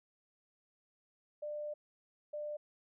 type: tone bursts at uneven times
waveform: sine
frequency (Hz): 596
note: D5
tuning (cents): +25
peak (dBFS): -38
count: 2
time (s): 1.42-1.74 / 2.33-2.57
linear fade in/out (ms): 10
effects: none